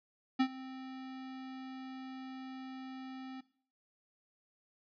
square tone with ADSR envelope, 261.6 Hz, C4, in tune, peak -25 dBFS, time 0.39-3.41 s, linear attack 15 ms, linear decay 70 ms, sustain -19 dB, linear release 9 ms, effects noise-tail reverb RT60 0.5 s tail -19 dB re dry + resampled to 11025 Hz

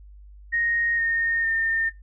sine tone with pitch steps, 1864.7 / 1839 / 1813.7 Hz, A#6 / A#6 / A#6, 0 / -24 / -48 cents, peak -21 dBFS, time 0.52-1.9 s, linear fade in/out 20 ms, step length 460 ms, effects noise-tail reverb RT60 0.2 s tail -18 dB re dry + added 50 Hz sine -43 dBFS peak until 2.02 s

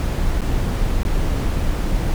brown noise with dropouts, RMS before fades -19 dBFS, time 0-2.14 s, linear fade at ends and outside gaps 0 ms, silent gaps 0.408-0.417 / 1.032-1.051 s, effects none

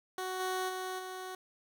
15% pulse tone with level steps, 372 Hz, F#4, 9 cents sharp, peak -29 / -26 / -30 / -34 dBFS, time 0.18-1.35 s, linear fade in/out 2 ms, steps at 0.39 / 0.68 / 0.98 s, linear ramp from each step 20 ms, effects none

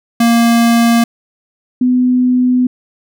square / sine tone pair in turn, 233.1 / 250.8 Hz, A#3 / B3, 0 / +27 cents, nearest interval minor second, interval 127 cents, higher second, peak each -8 dBFS, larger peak neither, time 0.2-1.04 / 1.81-2.67 s, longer second, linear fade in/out 5 ms, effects none

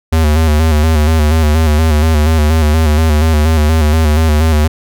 square tone with vibrato, 77.78 Hz, D#2, in tune, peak -8 dBFS, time 0.12-4.68 s, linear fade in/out 10 ms, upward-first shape square, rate 4.2 Hz, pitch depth 56 cents each way, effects none

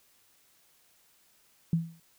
sine tone with exponential decay, 165.5 Hz, E3, 7 cents sharp, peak -20 dBFS, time 1.73-2 s, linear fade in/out 2 ms, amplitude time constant 58 ms, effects white hiss -65 dBFS RMS until 2.18 s

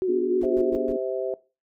sine tone with vibrato, 365.7 Hz, F#4, 20 cents flat, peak -21 dBFS, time 0.02-0.75 s, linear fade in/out 0 ms, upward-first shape sine, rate 9.4 Hz, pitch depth 49 cents each way
sine chord, G# half-diminished seventh, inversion first, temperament equal, 246.9 / 293.7 / 370 / 415.3 Hz, B3 / D4 / F#4 / G#4, 0 / 0 / 0 / 0 cents, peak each -31 dBFS, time 0.08-0.97 s, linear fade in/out 10 ms
brown noise bursts, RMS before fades -41 dBFS, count 4, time 0.41-0.924 s, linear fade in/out 2 ms, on 46 ms, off 110 ms
harmonic tone, 130 Hz, C3, 11 cents flat, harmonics 3 / 4 / 5, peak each -29 / -30 / -31 dBFS, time 0.43-1.34 s, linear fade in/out 2 ms
effects noise-tail reverb RT60 0.3 s tail -19 dB re dry

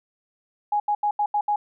sine tone bursts at uneven times, 830.6 Hz, G#5, in tune, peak -19 dBFS, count 6, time 0.72-0.8 / 0.88-0.95 / 1.03-1.11 / 1.19-1.26 / 1.34-1.41 / 1.48-1.56 s, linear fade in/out 5 ms, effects none

